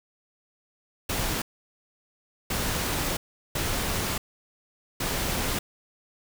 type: noise bursts at uneven times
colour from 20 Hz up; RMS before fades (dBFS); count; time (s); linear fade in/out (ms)
pink; -28; 4; 1.09-1.42 / 2.5-3.17 / 3.55-4.18 / 5-5.59; 5
effects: none